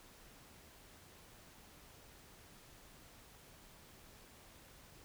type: silence
effects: pink hiss -60 dBFS RMS until 5.04 s